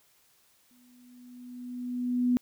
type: tone with exponential growth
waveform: sine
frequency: 246.9 Hz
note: B3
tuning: in tune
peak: -20 dBFS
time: 0.71-2.37 s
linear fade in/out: 0 ms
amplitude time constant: 360 ms
effects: white hiss -65 dBFS RMS until 2.41 s